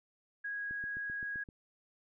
sine tone, 1651 Hz, G#6, 11 cents flat, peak -36 dBFS, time 0.44-1.44 s, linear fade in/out 10 ms
click train, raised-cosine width 3 ms, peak -38 dBFS, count 7, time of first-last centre 0.71-1.488 s, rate 7.71 Hz
effects none

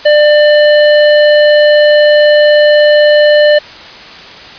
square tone, 596 Hz, D5, 25 cents sharp, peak -4 dBFS, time 0.05-3.59 s, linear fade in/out 10 ms, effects white hiss -30 dBFS RMS until 4.58 s + resampled to 11025 Hz

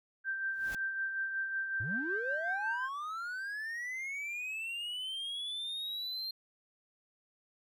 sine tone with tremolo, 1568 Hz, G6, in tune, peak -31 dBFS, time 0.24-2.89 s, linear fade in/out 50 ms, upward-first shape sine, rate 5.4 Hz, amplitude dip 45%
pink noise with exponential growth, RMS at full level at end -42 dBFS, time 0.49-0.75 s, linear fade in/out 2 ms, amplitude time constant 55 ms
triangle linear sweep, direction up, 87.31 to 4202 Hz, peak -35 dBFS, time 1.8-6.31 s, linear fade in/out 5 ms
effects none

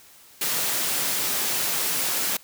white high-pass noise, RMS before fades -25 dBFS, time 0.41-2.37 s, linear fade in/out 5 ms, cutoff 120 Hz, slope 96 dB/octave, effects white hiss -51 dBFS RMS until 2.43 s

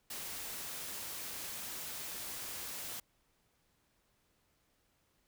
white noise, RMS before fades -43 dBFS, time 0.1-3 s, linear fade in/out 5 ms, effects pink hiss -75 dBFS RMS until 5.27 s

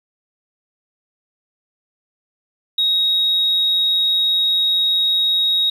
sine tone, 3779 Hz, A#7, 23 cents sharp, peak -13 dBFS, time 2.78-5.7 s, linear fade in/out 5 ms, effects tanh soft clip ceiling -9 dBFS + 8-bit

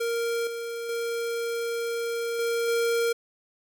square tone with level steps, 465.8 Hz, A#4, 1 cent flat, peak -26 / -32 / -28 / -25 / -23 dBFS, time 0-3.13 s, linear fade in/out 10 ms, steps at 0.47 / 0.89 / 2.39 / 2.68 s, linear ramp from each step 2 ms, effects none

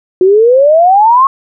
sine exponential sweep, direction up, 360 to 1108.7 Hz, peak -3 dBFS, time 0.21-1.27 s, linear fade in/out 2 ms, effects none

